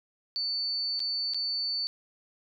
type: tone with dropouts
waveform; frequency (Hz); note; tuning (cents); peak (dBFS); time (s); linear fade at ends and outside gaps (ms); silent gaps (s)
sine; 4500; C#8; +25; -28; 0.36-1.87; 0; 0.994-1.002 / 1.336-1.345
effects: none